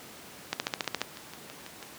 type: two click trains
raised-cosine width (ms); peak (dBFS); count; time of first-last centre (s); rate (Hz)
0.2; -10 / -24; 8 / 8; 0.53-1.016 / 0.68-1.828; 14.4 / 6.1
effects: pink hiss -47 dBFS RMS until 1.98 s + high-pass 150 Hz 12 dB/octave